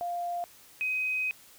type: tone pair in turn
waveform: sine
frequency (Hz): 698.5 / 2518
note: F5 / D#7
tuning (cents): 0 / +20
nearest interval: octave + minor seventh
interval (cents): 2220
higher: second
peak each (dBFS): -30 / -27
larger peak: second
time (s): 0.01-0.44 / 0.81-1.31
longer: second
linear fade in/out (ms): 0
effects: white hiss -55 dBFS RMS until 1.58 s